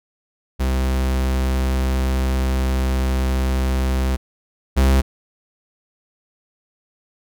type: tone pair in turn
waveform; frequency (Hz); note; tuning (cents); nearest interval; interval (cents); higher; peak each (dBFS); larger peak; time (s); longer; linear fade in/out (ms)
45% pulse; 65.1 / 66.28; C2 / C2; -8 / +23; unison; 31; second; -17 / -12; second; 0.59-4.17 / 4.76-5.02; first; 20
effects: none